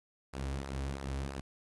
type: tone with flanger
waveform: sawtooth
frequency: 68.1 Hz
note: C#2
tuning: 30 cents flat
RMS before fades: -38 dBFS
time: 0.33-1.41 s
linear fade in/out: 10 ms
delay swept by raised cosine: 0.29 to 5.79 ms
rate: 3 Hz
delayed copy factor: -0.55
effects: resampled to 24000 Hz + 11-bit